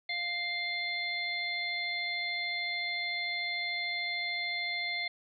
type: harmonic tone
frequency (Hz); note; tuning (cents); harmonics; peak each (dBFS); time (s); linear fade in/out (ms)
698.5; F5; 0; 1 / 3 / 5 / 6; -43 / -33 / -40 / -39; 0.09-5.08; 5
effects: none